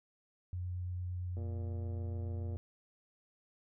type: tone with vibrato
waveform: sine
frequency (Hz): 90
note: F#2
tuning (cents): -47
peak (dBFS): -36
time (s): 0.53-2.57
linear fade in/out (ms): 0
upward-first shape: sine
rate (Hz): 8.8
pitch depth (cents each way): 9
type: click train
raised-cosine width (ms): 2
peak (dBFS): -36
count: 140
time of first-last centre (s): 1.37-2.558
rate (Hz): 117
effects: none